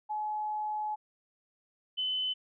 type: tone pair in turn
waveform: sine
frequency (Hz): 850 / 3029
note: G#5 / F#7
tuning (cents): +40 / +40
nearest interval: octave + minor seventh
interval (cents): 2200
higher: second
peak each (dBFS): -31 / -29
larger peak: second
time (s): 0.09-0.96 / 1.97-2.34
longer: first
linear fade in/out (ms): 20
effects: none